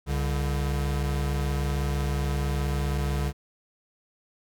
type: tone pair together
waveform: square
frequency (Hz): 67.3 / 142.82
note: C2 / D3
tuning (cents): +49 / -48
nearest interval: octave + minor second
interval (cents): 1303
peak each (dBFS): -27 / -30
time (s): 0.06-3.33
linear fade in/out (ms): 50
effects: none